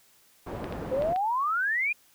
white low-pass noise, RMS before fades -36 dBFS, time 0.46-1.14 s, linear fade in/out 10 ms, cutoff 580 Hz, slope 12 dB/octave
clicks, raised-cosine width 0.3 ms, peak -23 dBFS, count 4, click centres 0.643 / 0.725 / 1.022 / 1.161 s
sine exponential sweep, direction up, 500 to 2489 Hz, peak -24 dBFS, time 0.91-1.93 s, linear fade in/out 10 ms
effects white hiss -61 dBFS RMS until 2.14 s

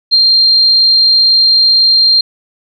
sine tone with ADSR envelope, 4186 Hz, C8, in tune, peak -3 dBFS, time 0.11-2.21 s, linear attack 27 ms, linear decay 26 ms, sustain -2 dB, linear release 5 ms, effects none

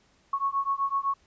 sine beating tone pair, 1100 / 1107.9 Hz, C#6 / C#6, -14 / -1 cents, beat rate 7.9 Hz, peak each -28 dBFS, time 0.33-1.14 s, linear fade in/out 5 ms, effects pink hiss -64 dBFS RMS until 1.26 s + resampled to 16000 Hz

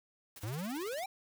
white noise with tremolo, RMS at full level -48 dBFS, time 0.36-1.04 s, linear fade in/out 2 ms, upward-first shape triangle, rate 18 Hz, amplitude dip 90%
square exponential sweep, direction up, 98 to 810 Hz, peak -37 dBFS, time 0.43-1.06 s, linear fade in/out 5 ms
effects none

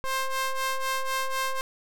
sawtooth ring-modulated tone, 528 Hz, C5, 16 cents sharp, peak -19 dBFS, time 0.04-1.61 s, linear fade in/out 0 ms, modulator 530 Hz, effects none

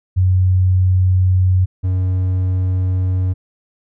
sine / triangle tone pair in turn, 92.5 / 92.5 Hz, F#2 / F#2, 0 / 0 cents, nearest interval unison, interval 0 cents, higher neither, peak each -10 / -12 dBFS, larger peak first, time 0.16-1.66 / 1.83-3.34 s, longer second, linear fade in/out 20 ms, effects none

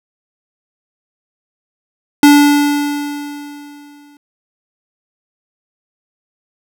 square tone with exponential decay, 290 Hz, D4, 22 cents flat, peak -3 dBFS, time 2.23-4.17 s, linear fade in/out 2 ms, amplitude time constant 420 ms, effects none

